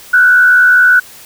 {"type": "tone with frequency modulation", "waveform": "sine", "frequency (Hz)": 1485, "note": "F#6", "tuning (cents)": 6, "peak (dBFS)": -4, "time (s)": [0.13, 1], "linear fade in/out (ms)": 10, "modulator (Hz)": 75.2, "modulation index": 0.58, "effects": ["white hiss -36 dBFS RMS until 1.25 s"]}